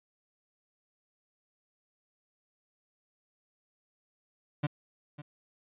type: tone with echo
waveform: 35% pulse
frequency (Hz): 146.83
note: D3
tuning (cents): 0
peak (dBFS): -25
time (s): 4.63-4.67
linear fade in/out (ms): 10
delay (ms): 550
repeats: 1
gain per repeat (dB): -15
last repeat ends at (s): 5.22
effects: resampled to 8000 Hz